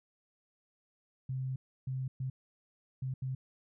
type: tone bursts at uneven times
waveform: sine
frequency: 130.81 Hz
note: C3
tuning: in tune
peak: -33 dBFS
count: 5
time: 1.29-1.56 / 1.87-2.08 / 2.2-2.3 / 3.02-3.14 / 3.22-3.35 s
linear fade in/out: 5 ms
effects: none